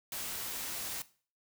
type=noise; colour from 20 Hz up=white; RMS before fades=-39 dBFS; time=0.12-1.02 s; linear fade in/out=2 ms; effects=noise-tail reverb RT60 0.4 s tail -17 dB re dry